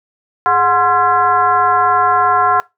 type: tone with frequency modulation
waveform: sine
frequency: 1046.5 Hz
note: C6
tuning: in tune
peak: -9 dBFS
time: 0.46-2.6 s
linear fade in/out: 0 ms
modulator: 316 Hz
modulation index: 1.3
effects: noise-tail reverb RT60 0.2 s tail -22 dB re dry